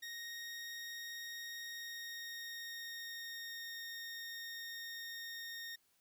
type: tone with pitch glide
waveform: 20% pulse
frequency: 1864.7 to 1847.5 Hz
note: A#6 to A#6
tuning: 0 to -16 cents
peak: -39 dBFS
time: 0.02-5.76 s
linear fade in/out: 10 ms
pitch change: -16 cents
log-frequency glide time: 1.63-3.74 s
effects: white hiss -75 dBFS RMS until 6 s